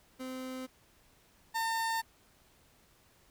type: tone pair in turn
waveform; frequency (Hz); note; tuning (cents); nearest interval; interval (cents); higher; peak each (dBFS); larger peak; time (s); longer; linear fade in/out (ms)
30% pulse; 258.4 / 905.3; C4 / A5; -21 / +49; octave + minor seventh; 2170; second; -36 / -28; second; 0.19-0.67 / 1.54-2.02; neither; 20
effects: pink hiss -65 dBFS RMS until 3.3 s